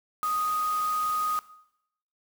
sine tone in noise, 1244.5 Hz, D#6, in tune, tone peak -25 dBFS, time 0.23-1.39 s, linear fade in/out 0 ms, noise white, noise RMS -41 dBFS, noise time 0.23-1.39 s, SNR +13 dB, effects noise-tail reverb RT60 0.8 s tail -18 dB re dry

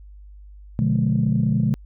sine chord, B diminished seventh, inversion none, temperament just, 123.47 / 148.16 / 177.8 / 213.4 Hz, B2 / D3 / F3 / Ab3, 0 / +16 / +31 / +47 cents, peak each -21 / -22 / -24 / -21 dBFS, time 0.79-1.74 s, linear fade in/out 0 ms, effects tanh soft clip ceiling -9 dBFS + added 50 Hz sine -40 dBFS peak until 1.85 s

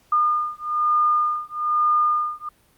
sine beating tone pair, 1214 / 1215.1 Hz, D#6 / D#6, -43 / -41 cents, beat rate 1.1 Hz, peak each -21 dBFS, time 0.12-2.49 s, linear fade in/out 5 ms, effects pink hiss -59 dBFS RMS until 2.77 s + Opus 48 kbps

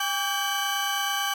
35% pulse tone cluster, 803 / 1151 / 1577 / 2994 Hz, G5 / D6 / G6 / F#7, +41 / -35 / +10 / +20 cents, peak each -29 dBFS, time 0-1.34 s, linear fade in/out 5 ms, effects none

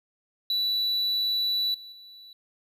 triangle tone with level steps, 3951 Hz, B7, in tune, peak -22 / -40 / -44 dBFS, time 0.5-2.33 s, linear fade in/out 2 ms, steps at 1.74 / 1.92 s, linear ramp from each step 5 ms, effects none

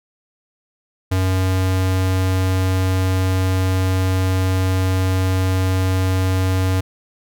square tone, 93.6 Hz, F#2, 20 cents sharp, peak -16 dBFS, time 1.11-6.81 s, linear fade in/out 10 ms, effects none

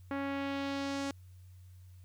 sawtooth tone with low-pass filter sweep, 277.2 Hz, C#4, in tune, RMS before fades -36 dBFS, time 0.11-1.11 s, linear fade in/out 0 ms, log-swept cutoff 1800 to 7300 Hz, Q 1.3, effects added 91 Hz sine -51 dBFS peak until 2.04 s + white hiss -71 dBFS RMS until 2.04 s

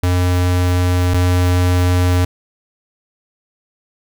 square tone pair in turn, 89.7 / 89.7 Hz, F2 / F2, +47 / +47 cents, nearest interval unison, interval 0 cents, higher neither, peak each -13 / -12 dBFS, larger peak second, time 0.03-1.14 / 1.14-2.25 s, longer neither, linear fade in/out 5 ms, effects none

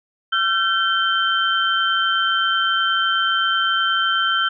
sine tone cluster, 1356 / 1545 / 3113 Hz, E6 / G6 / G7, +49 / -26 / -13 cents, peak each -20 / -21 / -21 dBFS, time 0.32-4.49 s, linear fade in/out 10 ms, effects none

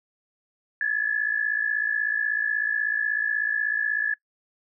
sine tone pair together, 1681.7 / 1738 Hz, G#6 / A6, +21 / -22 cents, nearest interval minor second, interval 57 cents, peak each -25 dBFS, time 0.81-4.14 s, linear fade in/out 2 ms, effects noise-tail reverb RT60 0.1 s tail -23 dB re dry

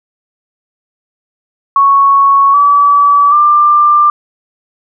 sine tone with pitch steps, 1108.7 / 1147.8 / 1188.3 Hz, C#6 / D6 / D6, 0 / -40 / +20 cents, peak -4 dBFS, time 1.76-4.1 s, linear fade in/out 2 ms, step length 780 ms, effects none

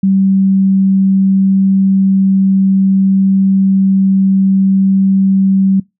sine tone, 192.9 Hz, G3, 28 cents flat, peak -7 dBFS, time 0.03-5.8 s, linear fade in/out 5 ms, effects noise-tail reverb RT60 0.2 s tail -24 dB re dry

